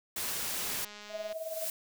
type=noise; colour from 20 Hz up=white; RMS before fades=-35 dBFS; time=0.16-0.85 s; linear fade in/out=5 ms
type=click train; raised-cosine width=0.2 ms; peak=-30 dBFS; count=154; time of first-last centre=0.59-1.326 s; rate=208 Hz
type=noise with exponential growth; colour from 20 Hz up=blue; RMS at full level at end=-34 dBFS; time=1.01-1.7 s; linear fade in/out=2 ms; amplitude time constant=150 ms
type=tone with tremolo; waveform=sine; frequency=644 Hz; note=E5; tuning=41 cents flat; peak=-32 dBFS; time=1.09-1.69 s; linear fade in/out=50 ms; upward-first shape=triangle; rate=19 Hz; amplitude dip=80%
effects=none